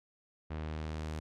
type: tone with low-pass filter sweep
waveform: sawtooth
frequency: 77.78 Hz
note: D#2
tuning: in tune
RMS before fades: -39 dBFS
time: 0.5-1.2 s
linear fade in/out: 10 ms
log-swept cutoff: 2500 to 9700 Hz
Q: 0.74
effects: none